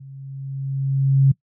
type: tone with level ramp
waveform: sine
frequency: 136 Hz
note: C#3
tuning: 33 cents flat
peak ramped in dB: -37 to -9 dBFS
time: 0-1.32 s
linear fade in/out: 10 ms
effects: noise-tail reverb RT60 0.1 s tail -21 dB re dry